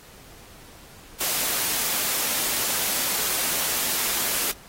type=high-pass noise; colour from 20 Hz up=white; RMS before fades=-25 dBFS; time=1.2-4.52 s; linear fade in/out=10 ms; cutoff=180 Hz; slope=12 dB/octave; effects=pink hiss -48 dBFS RMS until 4.68 s + AAC 48 kbps